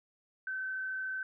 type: tone with frequency modulation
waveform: sine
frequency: 1533 Hz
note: G6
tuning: 39 cents flat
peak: -34 dBFS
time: 0.47-1.23 s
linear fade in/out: 2 ms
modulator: 33.4 Hz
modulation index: 0.4
effects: none